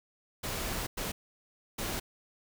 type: noise bursts at uneven times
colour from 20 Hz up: pink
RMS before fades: -35 dBFS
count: 3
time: 0.43-0.87 / 0.97-1.12 / 1.78-2 s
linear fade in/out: 10 ms
effects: none